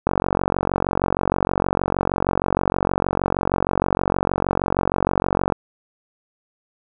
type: click train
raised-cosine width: 1 ms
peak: -4 dBFS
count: 254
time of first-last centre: 0.07-5.523 s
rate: 46.4 Hz
effects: none